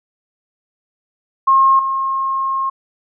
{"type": "tone with level steps", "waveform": "sine", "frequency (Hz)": 1074, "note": "C6", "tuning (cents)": 45, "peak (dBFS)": [-8, -16], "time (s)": [1.47, 2.7], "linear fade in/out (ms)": 10, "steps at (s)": 1.79, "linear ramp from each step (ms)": 2, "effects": []}